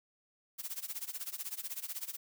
blue noise with tremolo, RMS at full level -38 dBFS, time 0.58-2.17 s, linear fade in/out 20 ms, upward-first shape sine, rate 16 Hz, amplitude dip 90%, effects none

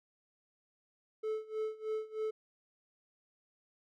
triangle tone with tremolo, 435.1 Hz, A4, 19 cents flat, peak -30 dBFS, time 1.23-2.31 s, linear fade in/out 10 ms, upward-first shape sine, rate 3.2 Hz, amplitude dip 90%, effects none

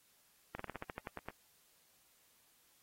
slowing click train, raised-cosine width 0.5 ms, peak -27 dBFS, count 11, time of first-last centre 0.55-1.286 s, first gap 44 ms, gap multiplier 1.11, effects white hiss -70 dBFS RMS until 2.82 s + AAC 48 kbps

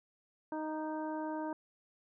harmonic tone with a mistuned harmonic, 310.9 Hz, D#4, 1 cent flat, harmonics 1 / 2 / 3 / 4 / 5, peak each -38 / -42 / -41 / -54 / -51 dBFS, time 0.52-1.53 s, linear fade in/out 2 ms, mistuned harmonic 4, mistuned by -23 cents, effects none

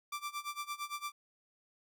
sawtooth tone with tremolo, 1174.7 Hz, D6, in tune, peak -32 dBFS, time 0.12-1.12 s, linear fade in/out 5 ms, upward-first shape sine, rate 8.8 Hz, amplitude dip 90%, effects none

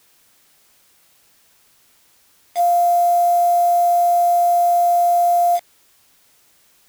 sine tone with quantisation, 698.5 Hz, F5, in tune, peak -12 dBFS, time 2.55-5.6 s, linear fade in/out 50 ms, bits 5, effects white hiss -56 dBFS RMS until 6.88 s

